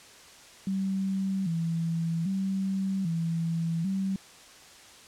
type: tone with vibrato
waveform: sine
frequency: 178.6 Hz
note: F3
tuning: 39 cents sharp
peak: -26 dBFS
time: 0.67-4.16 s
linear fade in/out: 2 ms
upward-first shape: square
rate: 0.63 Hz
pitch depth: 130 cents each way
effects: white hiss -51 dBFS RMS until 5.07 s + low-pass 8000 Hz 12 dB/octave